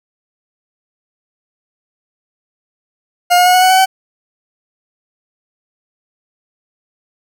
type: tone with pitch steps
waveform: 40% pulse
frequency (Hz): 710 / 718.2 / 726.6 / 735 / 743.6 / 752.2 / 761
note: F5 / F5 / F#5 / F#5 / F#5 / F#5 / F#5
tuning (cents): +28 / +48 / -32 / -12 / +8 / +28 / +48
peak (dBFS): -6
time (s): 3.3-3.86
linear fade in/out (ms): 20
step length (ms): 80
effects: none